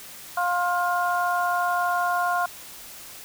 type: harmonic tone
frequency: 353.5 Hz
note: F4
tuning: 21 cents sharp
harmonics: 2 / 3 / 4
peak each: -24 / -26 / -27 dBFS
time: 0.37-2.46 s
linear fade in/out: 5 ms
effects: white hiss -42 dBFS RMS until 3.24 s